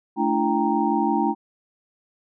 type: tone cluster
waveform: sine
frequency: 219.8 / 291 / 337 / 791 / 930 Hz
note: A3 / D4 / E4 / G5 / A#5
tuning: -2 / -16 / +38 / +15 / -4 cents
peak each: -25 dBFS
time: 0.16-1.35 s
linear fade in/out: 50 ms
effects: none